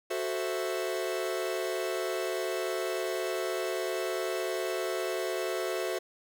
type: chord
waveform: 45% pulse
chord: F# half-diminished seventh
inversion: none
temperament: equal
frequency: 370 / 440 / 523.3 / 659.3 Hz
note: F#4 / A4 / C5 / E5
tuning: 0 / 0 / 0 / 0 cents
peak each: -34 / -37 / -37 / -36 dBFS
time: 0.1-5.99 s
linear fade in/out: 10 ms
effects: none